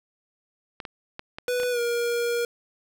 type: clicks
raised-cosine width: 0.3 ms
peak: -19 dBFS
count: 7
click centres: 0.802 / 0.852 / 1.194 / 1.385 / 1.482 / 1.6 / 1.633 s
type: tone with pitch glide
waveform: square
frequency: 493.9 to 474.1 Hz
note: B4 to A#4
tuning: 0 to +29 cents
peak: -24 dBFS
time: 1.48-2.45 s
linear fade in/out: 2 ms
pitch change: -71 cents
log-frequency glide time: 1.71-1.79 s
effects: none